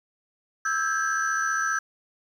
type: tone cluster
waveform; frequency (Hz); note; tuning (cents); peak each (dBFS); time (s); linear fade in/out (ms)
sine; 1308 / 1584 / 1659 / 5950; E6 / G6 / G#6 / F#8; -14 / +18 / -2 / +9; -26 / -26 / -30 / -33; 0.65-1.79; 5
effects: tanh soft clip ceiling -16 dBFS + 9-bit